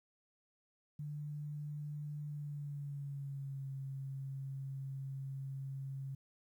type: tone with pitch glide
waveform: sine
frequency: 148 to 135.72 Hz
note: D3 to C#3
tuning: +14 to -36 cents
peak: -40 dBFS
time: 0.99-6.15 s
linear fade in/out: 5 ms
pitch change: -150 cents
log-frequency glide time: 2.26-3.69 s
effects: 12-bit